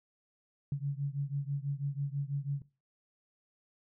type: beating tone pair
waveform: sine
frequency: 138.59 / 144.69 Hz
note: C#3 / D3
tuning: 0 / -25 cents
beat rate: 6.1 Hz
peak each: -34 / -35 dBFS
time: 0.72-2.62 s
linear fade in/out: 2 ms
effects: noise-tail reverb RT60 0.3 s tail -18 dB re dry